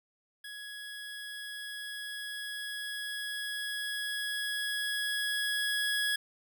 25% pulse tone with level ramp, 1672 Hz, G#6, 11 cents sharp, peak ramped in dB -38 to -24 dBFS, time 0.44-6.16 s, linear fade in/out 5 ms, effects none

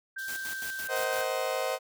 sine tone with pitch glide, 1568 to 1556.3 Hz, G6 to G6, 0 to -13 cents, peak -34 dBFS, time 0.16-1.24 s, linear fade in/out 10 ms, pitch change -13 cents, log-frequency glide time 0.4-1.12 s
pink high-pass noise, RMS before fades -46 dBFS, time 0.18-0.82 s, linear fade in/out 10 ms, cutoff 3100 Hz, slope 96 dB/octave
white noise with tremolo, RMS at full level -40 dBFS, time 0.28-1.25 s, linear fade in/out 2 ms, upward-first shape square, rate 5.9 Hz, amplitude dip 80%
35% pulse chord, C half-diminished seventh, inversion third, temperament just, 470.9 / 523.3 / 627.9 / 753.5 Hz, Bb4 / C5 / Eb5 / Gb5, +18 / 0 / +16 / +31 cents, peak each -36 / -30 / -32 / -34 dBFS, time 0.88-1.79 s, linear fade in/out 50 ms
effects none

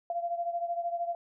sine beating tone pair, 686 / 699 Hz, F5 / F5, -31 / +1 cents, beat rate 13 Hz, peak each -31 / -36 dBFS, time 0.1-1.15 s, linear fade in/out 2 ms, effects none

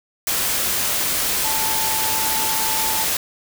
sine tone in noise, 880 Hz, A5, in tune, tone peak -26 dBFS, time 1.44-3.04 s, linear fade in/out 2 ms, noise white, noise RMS -21 dBFS, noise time 0.27-3.17 s, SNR -8 dB, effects none

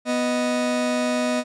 40% pulse tone pair together, 246.9 / 622.1 Hz, B3 / D#5, 0 / 0 cents, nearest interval octave + major third, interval 1600 cents, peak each -22 / -23 dBFS, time 0.05-1.44 s, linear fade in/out 50 ms, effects resampled to 22050 Hz

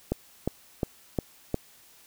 click train, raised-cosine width 2 ms, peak -12 dBFS, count 5, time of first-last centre 0.12-1.543 s, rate 2.81 Hz, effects white hiss -56 dBFS RMS until 2.06 s

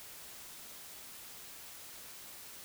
silence, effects white hiss -50 dBFS RMS until 2.64 s

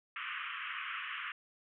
pink band-pass noise, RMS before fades -41 dBFS, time 0.16-1.32 s, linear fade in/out 2 ms, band 1100 to 3100 Hz, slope 96 dB/octave, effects none

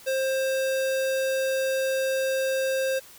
square tone, 530 Hz, C5, 22 cents sharp, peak -24 dBFS, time 0.06-3 s, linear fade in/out 20 ms, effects white hiss -49 dBFS RMS until 3.18 s

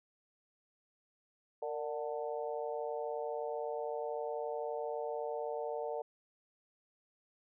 harmonic tone with a mistuned harmonic, 147.8 Hz, D3, 11 cents sharp, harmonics 3 / 4 / 5 / 6, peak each -39 / -40 / -43 / -46 dBFS, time 1.62-6.02 s, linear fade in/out 5 ms, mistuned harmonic 3, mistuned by +62 cents, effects none

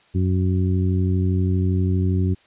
harmonic tone, 92.5 Hz, F#2, in tune, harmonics 1 / 2 / 3 / 4, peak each -18 / -24 / -28 / -30 dBFS, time 0.14-2.35 s, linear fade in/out 20 ms, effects white hiss -56 dBFS RMS until 2.46 s + resampled to 8000 Hz

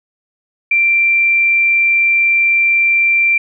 sine tone, 2358 Hz, D7, 6 cents sharp, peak -9 dBFS, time 0.71-3.38 s, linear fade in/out 5 ms, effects none

